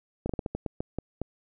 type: slowing click train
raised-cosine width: 2 ms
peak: -17 dBFS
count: 10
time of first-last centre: 0.26-1.216 s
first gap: 34 ms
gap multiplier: 1.27
effects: none